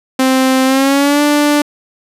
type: tone with pitch glide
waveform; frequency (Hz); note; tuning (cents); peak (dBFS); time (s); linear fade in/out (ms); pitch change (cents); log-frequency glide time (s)
sawtooth; 261.6 to 293.6; C4 to D4; 0 to 0; -5; 0.19-1.62; 5; +200; 0.65-1.22
effects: resampled to 32000 Hz